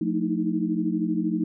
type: tone cluster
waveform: sine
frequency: 178.8 / 222.4 / 306.7 / 319.4 Hz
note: F3 / A3 / D#4 / D#4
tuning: +41 / +19 / -25 / +45 cents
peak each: -28 dBFS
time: 0.01-1.44 s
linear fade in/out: 5 ms
effects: none